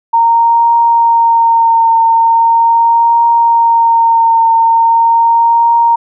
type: tone with vibrato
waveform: sine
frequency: 922 Hz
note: A#5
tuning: 19 cents flat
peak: -5 dBFS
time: 0.13-5.96 s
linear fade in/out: 10 ms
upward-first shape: triangle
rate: 0.4 Hz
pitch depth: 21 cents each way
effects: none